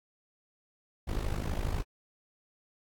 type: noise with amplitude modulation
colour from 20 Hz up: brown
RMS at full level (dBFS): -28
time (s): 1.07-1.83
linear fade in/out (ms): 20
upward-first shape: sine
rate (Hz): 52.1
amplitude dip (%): 85
effects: AAC 64 kbps